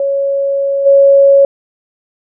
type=tone with level steps; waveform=sine; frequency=554.4 Hz; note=C#5; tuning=in tune; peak=-11 / -3 dBFS; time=0-1.45 s; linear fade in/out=2 ms; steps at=0.85 s; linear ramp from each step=20 ms; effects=none